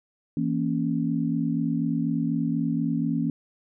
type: chord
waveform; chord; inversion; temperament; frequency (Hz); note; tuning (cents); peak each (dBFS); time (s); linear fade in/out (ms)
sine; A# diminished; second; equal; 164.81 / 233.1 / 277.2; E3 / A#3 / C#4; 0 / 0 / 0; -27; 0.37-3.3; 2
effects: none